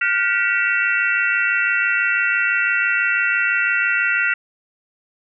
sine tone cluster, 1416 / 1522 / 1943 / 2252 / 2697 Hz, F6 / F#6 / B6 / C#7 / E7, +23 / +48 / -29 / +27 / +39 cents, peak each -20 / -25 / -21 / -28 / -22 dBFS, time 0.01-4.34 s, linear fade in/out 5 ms, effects none

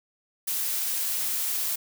blue noise, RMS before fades -28 dBFS, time 0.47-1.76 s, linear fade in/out 10 ms, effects none

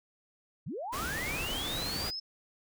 sine linear sweep, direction up, 98 to 5300 Hz, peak -35 dBFS, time 0.66-2.2 s, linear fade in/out 10 ms
pink noise, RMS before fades -37 dBFS, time 0.92-2.11 s, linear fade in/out 20 ms
effects none

